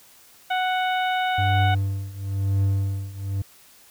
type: harmonic tone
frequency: 740 Hz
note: F#5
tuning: in tune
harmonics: 1 / 2 / 3 / 4 / 5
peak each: -22 / -28 / -32 / -34 / -36 dBFS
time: 0.5-1.75 s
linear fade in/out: 10 ms
type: tone with tremolo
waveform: triangle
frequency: 98 Hz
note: G2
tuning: in tune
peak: -15 dBFS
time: 1.38-3.42 s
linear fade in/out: 5 ms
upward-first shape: triangle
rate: 1 Hz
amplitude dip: 90%
effects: white hiss -52 dBFS RMS until 3.9 s